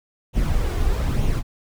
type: noise with flanger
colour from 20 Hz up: brown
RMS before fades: -20 dBFS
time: 0.33-1.43 s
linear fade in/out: 50 ms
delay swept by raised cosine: 0.31 to 2.81 ms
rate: 1.1 Hz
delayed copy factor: +0.5
effects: none